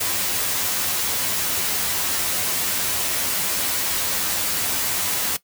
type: noise with comb filter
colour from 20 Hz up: white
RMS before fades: -23 dBFS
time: 0-5.37 s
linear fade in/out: 10 ms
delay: 11 ms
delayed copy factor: +0.6
effects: noise-tail reverb RT60 0.1 s tail -17 dB re dry